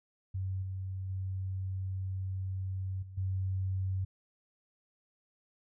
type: tone with level steps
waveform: sine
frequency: 94.7 Hz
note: F#2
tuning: 41 cents sharp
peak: -32 / -35 / -33 / -44 / -30 dBFS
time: 0.34-4.05 s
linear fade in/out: 10 ms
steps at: 0.62 / 1.09 / 3.02 / 3.17 s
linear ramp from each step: 10 ms
effects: none